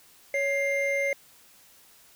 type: tone pair together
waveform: triangle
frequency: 557.3 / 2100 Hz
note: C#5 / C7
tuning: +9 / +6 cents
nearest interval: octave + major seventh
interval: 2297 cents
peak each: -25 dBFS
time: 0.34-1.13 s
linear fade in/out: 2 ms
effects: white hiss -56 dBFS RMS until 2.15 s